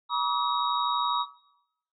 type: tone cluster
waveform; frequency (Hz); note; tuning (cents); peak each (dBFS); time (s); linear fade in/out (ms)
sine; 963 / 1143 / 1275 / 3782; B5 / D6 / D#6 / A#7; -44 / -47 / +42 / +24; -28 / -29 / -31 / -33; 0.09-1.26; 50
effects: noise-tail reverb RT60 0.8 s tail -17 dB re dry